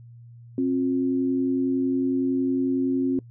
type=tone pair together; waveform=sine; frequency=266.2 / 357.1 Hz; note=C4 / F4; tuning=+30 / +39 cents; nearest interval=perfect fourth; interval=509 cents; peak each=-21 / -28 dBFS; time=0.58-3.19 s; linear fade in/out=2 ms; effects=noise-tail reverb RT60 0.1 s tail -23 dB re dry + added 118 Hz sine -43 dBFS peak until 3.3 s